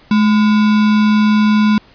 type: tone with sample-and-hold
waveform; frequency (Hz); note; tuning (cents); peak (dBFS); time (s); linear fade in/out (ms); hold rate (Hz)
sine; 212.6; G#3; +41; -8; 0.11-1.78; 2; 1225
effects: pink hiss -46 dBFS RMS until 1.94 s + resampled to 11025 Hz

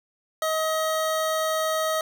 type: tone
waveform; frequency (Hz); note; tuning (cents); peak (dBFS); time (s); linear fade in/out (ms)
25% pulse; 633; D#5; +30; -19; 0.42-2.01; 2
effects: none

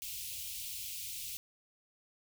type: band-stop noise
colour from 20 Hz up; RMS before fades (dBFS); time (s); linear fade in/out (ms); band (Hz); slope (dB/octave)
white; -42; 0.02-1.37; 0; 130 to 2400; 48
effects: none

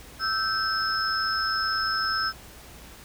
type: tone cluster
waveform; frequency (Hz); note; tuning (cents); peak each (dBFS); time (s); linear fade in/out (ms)
sine; 1310 / 1552 / 5190; E6 / G6 / E8; -11 / -18 / -28; -28; 0.19-2.33; 50
effects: added 60 Hz sine -50 dBFS peak until 3.04 s + pink hiss -47 dBFS RMS until 3.04 s

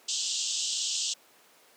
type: band-pass noise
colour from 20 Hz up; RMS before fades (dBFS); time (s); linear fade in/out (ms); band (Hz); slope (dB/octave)
white; -31; 0.08-1.14; 10; 2800 to 7900; 96
effects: pink hiss -58 dBFS RMS until 1.76 s + high-pass 400 Hz 12 dB/octave

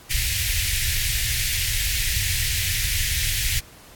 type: band-stop noise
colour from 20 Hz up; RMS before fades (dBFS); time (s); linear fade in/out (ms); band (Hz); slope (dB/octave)
pink; -23; 0.1-3.6; 10; 120 to 1800; 48
effects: pink hiss -47 dBFS RMS until 3.95 s + AAC 64 kbps

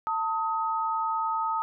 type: tone pair together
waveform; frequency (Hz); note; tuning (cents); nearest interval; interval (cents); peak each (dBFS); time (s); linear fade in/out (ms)
sine; 893.8 / 1264; A5 / D#6; +27 / +27; tritone; 600; -28; 0.07-1.62; 0
effects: none

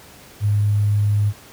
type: tone with sample-and-hold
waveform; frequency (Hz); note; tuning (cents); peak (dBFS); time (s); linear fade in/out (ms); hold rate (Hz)
sine; 103.5; G#2; -5; -14; 0.4-1.33; 50; 11025
effects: pink hiss -44 dBFS RMS until 1.52 s + high-pass 60 Hz 12 dB/octave

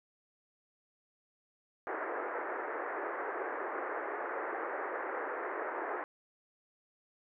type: band-pass noise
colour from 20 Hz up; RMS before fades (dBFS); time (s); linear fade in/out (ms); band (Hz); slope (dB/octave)
pink; -38; 1.87-6.04; 0; 340 to 1900; 48
effects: none

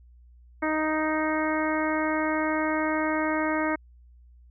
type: harmonic tone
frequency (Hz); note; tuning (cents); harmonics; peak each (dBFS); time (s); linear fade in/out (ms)
311.1; D#4; 0; 1 / 2 / 3 / 4 / 5 / 6 / 7; -27 / -30 / -32 / -33 / -34 / -35 / -35; 0.62-3.76; 10
effects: added 60 Hz sine -50 dBFS peak until 4.5 s

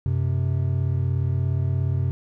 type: tone pair together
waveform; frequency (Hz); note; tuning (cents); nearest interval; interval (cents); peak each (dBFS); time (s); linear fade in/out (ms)
triangle; 92.99 / 130; F#2 / C3; +9 / -11; tritone; 580; -21; 0.06-2.11; 0
effects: none

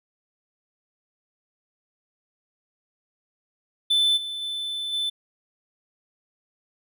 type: tone with level steps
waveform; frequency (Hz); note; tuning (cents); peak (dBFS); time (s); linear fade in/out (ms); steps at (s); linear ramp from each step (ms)
triangle; 3520; A7; 0; -16 / -28 / -26 / -22; 3.9-5.1; 10; 4.16 / 4.41 / 4.92; 20
effects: none

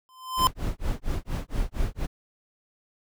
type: tone with exponential growth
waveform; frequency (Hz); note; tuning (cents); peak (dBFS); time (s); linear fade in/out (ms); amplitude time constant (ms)
square; 1030; C6; -28; -16; 0.09-0.47; 0; 81
type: noise with tremolo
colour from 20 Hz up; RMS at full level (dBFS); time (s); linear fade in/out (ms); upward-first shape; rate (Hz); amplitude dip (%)
brown; -25; 0.37-2.07; 20; sine; 4.3; 100
effects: none

